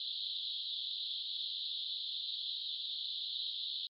pink band-pass noise, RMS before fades -40 dBFS, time 0-3.87 s, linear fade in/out 2 ms, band 3300 to 4200 Hz, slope 96 dB/octave, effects MP3 32 kbps

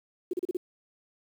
sine tone bursts, 361.3 Hz, F#4, 41 cents flat, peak -26 dBFS, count 5, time 0.31-0.57 s, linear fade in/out 5 ms, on 24 ms, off 35 ms, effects 9-bit

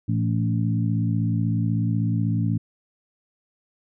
harmonic tone with a mistuned harmonic, 56.2 Hz, A1, 37 cents sharp, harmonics 2 / 3 / 4 / 5, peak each -22 / -26 / -28 / -30 dBFS, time 0.08-2.58 s, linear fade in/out 10 ms, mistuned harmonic 4, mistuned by -29 cents, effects none

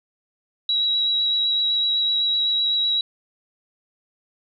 sine tone with vibrato, 3878 Hz, B7, 32 cents flat, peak -18 dBFS, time 0.69-3.01 s, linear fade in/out 2 ms, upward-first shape sine, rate 7.9 Hz, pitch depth 13 cents each way, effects none

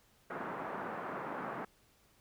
white band-pass noise, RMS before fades -41 dBFS, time 0.3-1.65 s, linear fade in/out 5 ms, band 150 to 1400 Hz, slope 24 dB/octave, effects pink hiss -68 dBFS RMS until 2.2 s

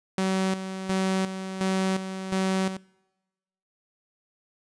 sawtooth tone with tremolo, 189.7 Hz, F#3, 43 cents sharp, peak -19 dBFS, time 0.18-2.77 s, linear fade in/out 2 ms, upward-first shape square, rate 1.4 Hz, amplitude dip 65%, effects noise-tail reverb RT60 1.0 s tail -24 dB re dry + resampled to 22050 Hz

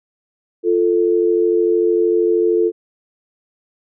sine tone pair together, 348.3 / 441.5 Hz, F4 / A4, -5 / +6 cents, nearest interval major third, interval 411 cents, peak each -15 dBFS, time 0.63-2.72 s, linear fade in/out 50 ms, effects none

